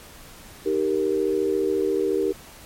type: chord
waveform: sine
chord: Eb major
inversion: none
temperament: equal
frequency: 311.1 / 392 / 466.2 Hz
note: Eb4 / G4 / Bb4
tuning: 0 / 0 / 0 cents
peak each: -27 / -22 / -25 dBFS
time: 0.65-2.33 s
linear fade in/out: 20 ms
effects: pink hiss -45 dBFS RMS until 2.65 s + MP3 64 kbps